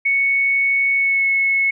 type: tone with pitch glide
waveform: sine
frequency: 2217 to 2193 Hz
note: C#7 to C#7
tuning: 0 to -19 cents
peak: -14 dBFS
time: 0.05-1.71 s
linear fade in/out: 10 ms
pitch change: -19 cents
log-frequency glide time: 0.95-1.26 s
effects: none